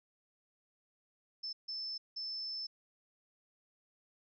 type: tone bursts at uneven times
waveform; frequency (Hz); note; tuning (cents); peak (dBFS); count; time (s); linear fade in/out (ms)
sine; 5274; E8; 0; -38; 3; 1.43-1.53 / 1.68-1.98 / 2.16-2.67; 10
effects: none